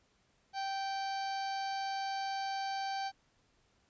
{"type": "harmonic tone with a mistuned harmonic", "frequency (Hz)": 781, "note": "G5", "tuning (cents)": -7, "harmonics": [1, 2, 3, 4, 5, 6, 7, 8], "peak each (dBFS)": [-35, -45, -50, -51, -53, -46, -56, -57], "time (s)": [0.53, 3.12], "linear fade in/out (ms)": 50, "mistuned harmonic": 6, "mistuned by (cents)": -48, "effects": ["pink hiss -72 dBFS RMS until 3.89 s", "resampled to 16000 Hz"]}